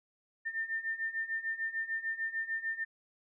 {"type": "beating tone pair", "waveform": "sine", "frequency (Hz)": [1800, 1806.7], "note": ["A6", "A6"], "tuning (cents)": [39, 45], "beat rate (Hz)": 6.7, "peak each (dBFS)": [-38, -35], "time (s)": [0.45, 2.85], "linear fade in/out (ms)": 20, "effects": []}